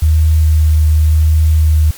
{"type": "tone with vibrato", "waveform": "sine", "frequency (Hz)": 77.78, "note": "D#2", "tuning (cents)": 0, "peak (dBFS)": -6, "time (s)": [0.02, 1.91], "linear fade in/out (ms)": 5, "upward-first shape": "triangle", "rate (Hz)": 0.89, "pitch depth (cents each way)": 18, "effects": ["white hiss -34 dBFS RMS until 1.97 s", "MP3 96 kbps"]}